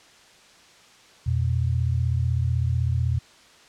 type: tone pair together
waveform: sine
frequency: 85.64 / 121.6 Hz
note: F2 / B2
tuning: -33 / -26 cents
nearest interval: tritone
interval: 607 cents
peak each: -23 dBFS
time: 1.26-3.19 s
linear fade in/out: 10 ms
effects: white hiss -52 dBFS RMS until 3.68 s + low-pass 6000 Hz 12 dB/octave